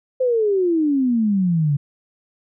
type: exponential sweep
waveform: sine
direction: down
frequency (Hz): 524 to 138.9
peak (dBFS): -15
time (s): 0.2-1.77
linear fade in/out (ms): 10
effects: none